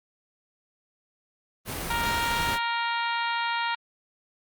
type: noise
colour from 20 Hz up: pink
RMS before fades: -32 dBFS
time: 1.65-2.59 s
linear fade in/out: 50 ms
type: harmonic tone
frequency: 467 Hz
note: A#4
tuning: 3 cents sharp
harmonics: 2 / 3 / 4 / 5 / 6 / 7 / 8 / 9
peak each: -28 / -32 / -34 / -36 / -38 / -39 / -40 / -41 dBFS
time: 1.9-3.75 s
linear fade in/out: 5 ms
effects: Opus 32 kbps